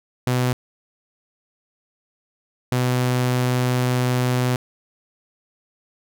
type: tone pair in turn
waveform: sawtooth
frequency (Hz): 125.4 / 125.4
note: B2 / B2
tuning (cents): +27 / +27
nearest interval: unison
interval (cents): 0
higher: neither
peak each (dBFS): -14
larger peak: neither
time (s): 0.27-0.53 / 2.72-4.56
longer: second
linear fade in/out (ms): 2
effects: none